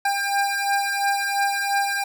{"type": "beating tone pair", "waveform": "25% pulse", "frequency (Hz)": [798, 800.9], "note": ["G5", "G5"], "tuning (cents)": [31, 37], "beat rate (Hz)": 2.9, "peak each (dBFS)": [-19, -21], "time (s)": [0.05, 2.04], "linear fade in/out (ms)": 5, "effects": []}